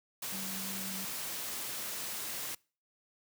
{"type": "tone in noise", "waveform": "sine", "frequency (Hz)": 191.5, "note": "G3", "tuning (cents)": -40, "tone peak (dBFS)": -43, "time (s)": [0.32, 1.05], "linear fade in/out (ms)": 5, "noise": "white", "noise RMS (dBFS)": -39, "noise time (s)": [0.22, 2.55], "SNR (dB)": -7, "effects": ["noise-tail reverb RT60 0.4 s tail -26 dB re dry", "high-pass 100 Hz 12 dB/octave"]}